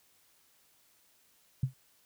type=tone with exponential decay; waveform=sine; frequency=130.3 Hz; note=C3; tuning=7 cents flat; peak=-22 dBFS; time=1.63-1.74 s; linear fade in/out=5 ms; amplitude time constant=22 ms; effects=white hiss -67 dBFS RMS until 2.05 s